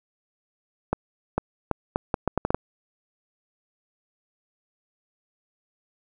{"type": "accelerating click train", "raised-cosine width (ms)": 1, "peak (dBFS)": -8, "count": 10, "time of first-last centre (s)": [0.93, 2.546], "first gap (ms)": 450, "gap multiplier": 0.74, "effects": []}